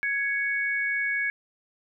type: tone pair together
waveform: sine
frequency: 1666.1 / 2224 Hz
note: G#6 / C#7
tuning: +5 / +5 cents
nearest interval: perfect fourth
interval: 500 cents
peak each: -27 / -27 dBFS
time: 0.03-1.3 s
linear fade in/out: 0 ms
effects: none